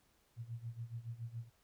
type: tone with tremolo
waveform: sine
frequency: 116.54 Hz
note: A#2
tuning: in tune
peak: -39 dBFS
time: 0.36-1.5 s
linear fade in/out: 50 ms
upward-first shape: sine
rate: 7.1 Hz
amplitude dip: 85%
effects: pink hiss -73 dBFS RMS until 1.63 s